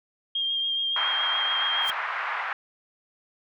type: tone with vibrato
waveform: sine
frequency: 3215 Hz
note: G7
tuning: 43 cents sharp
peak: -24 dBFS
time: 0.35-1.91 s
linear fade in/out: 5 ms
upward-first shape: sine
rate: 7.1 Hz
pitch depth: 19 cents each way
type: band-pass noise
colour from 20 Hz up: white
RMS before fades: -30 dBFS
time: 0.96-2.53 s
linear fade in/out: 2 ms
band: 830 to 1900 Hz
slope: 24 dB/octave
type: noise with exponential growth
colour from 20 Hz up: white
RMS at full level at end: -35 dBFS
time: 1.79-1.9 s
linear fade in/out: 0 ms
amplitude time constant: 23 ms
effects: none